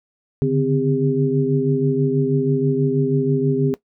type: tone cluster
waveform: sine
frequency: 141.5 / 147.7 / 259.1 / 402.8 Hz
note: C#3 / D3 / C4 / G4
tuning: +36 / +10 / -17 / +47 cents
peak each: -21 dBFS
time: 0.42-3.74 s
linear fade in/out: 0 ms
effects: noise-tail reverb RT60 0.1 s tail -17 dB re dry